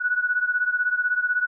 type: beating tone pair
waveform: sine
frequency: 1468 / 1484 Hz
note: F#6 / F#6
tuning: -14 / +5 cents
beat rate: 16 Hz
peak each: -22 / -25 dBFS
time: 0-1.47 s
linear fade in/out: 20 ms
effects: none